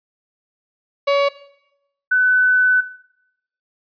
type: tone pair in turn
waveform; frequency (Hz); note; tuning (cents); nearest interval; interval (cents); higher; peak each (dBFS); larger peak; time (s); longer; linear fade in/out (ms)
35% pulse / sine; 563 / 1503; C#5 / F#6; +27 / +27; octave + perfect fourth; 1700; second; -12; neither; 1.07-1.29 / 2.11-2.81; second; 10
effects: noise-tail reverb RT60 0.8 s tail -17 dB re dry + resampled to 11025 Hz